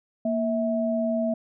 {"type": "tone pair together", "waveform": "sine", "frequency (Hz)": [233.1, 650.4], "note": ["A#3", "E5"], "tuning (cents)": [0, -23], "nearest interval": "octave + tritone", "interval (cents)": 1777, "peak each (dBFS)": [-25, -25], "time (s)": [0.25, 1.34], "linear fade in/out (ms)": 5, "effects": []}